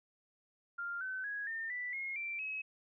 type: tone with pitch steps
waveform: sine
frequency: 1396.9 / 1523.3 / 1661.2 / 1811.6 / 1975.5 / 2154 / 2349 / 2562 Hz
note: F6 / F#6 / G#6 / A#6 / B6 / C7 / D7 / E7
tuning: 0 / +50 / 0 / -50 / 0 / +50 / 0 / -50 cents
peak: -37 dBFS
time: 0.78-2.62 s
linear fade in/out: 10 ms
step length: 230 ms
effects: none